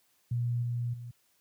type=tone with level steps; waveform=sine; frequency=120 Hz; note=B2; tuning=49 cents flat; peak=-27 / -29 / -39 dBFS; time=0.31-1.11 s; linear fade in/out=5 ms; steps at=0.62 / 0.93 s; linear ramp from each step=10 ms; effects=white hiss -70 dBFS RMS until 1.4 s + high-pass 60 Hz 12 dB/octave